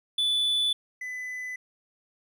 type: tone pair in turn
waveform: triangle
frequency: 3476 / 2004 Hz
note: A7 / B6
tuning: -22 / +25 cents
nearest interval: minor seventh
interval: 953 cents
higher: first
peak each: -21 / -31 dBFS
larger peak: first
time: 0.18-0.73 / 1.01-1.56 s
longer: neither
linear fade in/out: 5 ms
effects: none